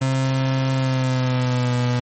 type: tone with pitch glide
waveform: 35% pulse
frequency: 132.6 to 123.01 Hz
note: C3 to B2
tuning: +23 to -6 cents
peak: -16 dBFS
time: 0.01-2 s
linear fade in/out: 10 ms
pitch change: -129 cents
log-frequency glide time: 0.74-1.76 s
effects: MP3 32 kbps